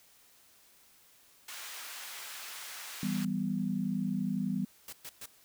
pink high-pass noise, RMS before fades -44 dBFS, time 1.48-3.25 s, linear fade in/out 5 ms, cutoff 1300 Hz, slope 12 dB/octave
sine chord, E minor, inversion none, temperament equal, 164.81 / 196 / 246.9 Hz, E3 / G3 / B3, 0 / 0 / 0 cents, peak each -37 / -32 / -35 dBFS, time 3.03-4.65 s, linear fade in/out 2 ms
white noise bursts, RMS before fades -44 dBFS, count 3, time 4.88-5.258 s, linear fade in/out 2 ms, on 46 ms, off 120 ms
effects white hiss -62 dBFS RMS until 5.44 s

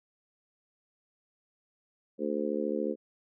harmonic tone, 73.9 Hz, D2, 11 cents sharp, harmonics 3 / 4 / 5 / 6 / 7, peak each -35 / -35 / -35 / -35 / -35 dBFS, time 2.18-2.96 s, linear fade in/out 50 ms, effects none

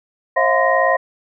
sine tone cluster, 535 / 648 / 707 / 1029 / 1870 Hz, C5 / E5 / F5 / C6 / A#6, +38 / -30 / +21 / -29 / +5 cents, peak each -19 dBFS, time 0.36-0.97 s, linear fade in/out 10 ms, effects none

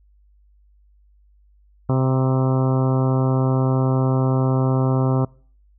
harmonic tone with a mistuned harmonic, 130.81 Hz, C3, in tune, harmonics 1 / 2 / 3 / 4 / 5 / 6 / 7 / 8 / 9 / 10, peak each -17 / -23 / -27 / -29 / -31 / -33 / -34 / -35 / -36 / -37 dBFS, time 1.89-5.25 s, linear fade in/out 5 ms, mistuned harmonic 7, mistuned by +36 cents, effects noise-tail reverb RT60 0.5 s tail -26 dB re dry + added 50 Hz sine -52 dBFS peak until 5.78 s

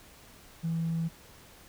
triangle tone with tanh clipping, 164.81 Hz, E3, in tune, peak -27 dBFS, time 0.63-1.09 s, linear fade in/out 20 ms, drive 1 dB, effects pink hiss -54 dBFS RMS until 1.68 s

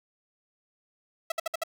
sawtooth tone bursts, 656 Hz, E5, 9 cents flat, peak -23 dBFS, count 5, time 1.3-1.636 s, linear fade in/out 5 ms, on 20 ms, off 59 ms, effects none

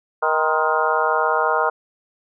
harmonic tone with a mistuned harmonic, 157.2 Hz, D#3, 18 cents sharp, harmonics 3 / 4 / 5 / 6 / 7 / 8 / 9, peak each -24 / -24 / -24 / -24 / -24 / -24 / -24 dBFS, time 0.22-1.7 s, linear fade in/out 10 ms, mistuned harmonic 7, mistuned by -83 cents, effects none

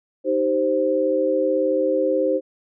sine chord, C minor, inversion first, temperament equal with one note detuned, 311.1 / 389.5 / 523.3 Hz, Eb4 / G4 / C5, 0 / -11 / 0 cents, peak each -24 / -24 / -19 dBFS, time 0.24-2.41 s, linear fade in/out 50 ms, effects none

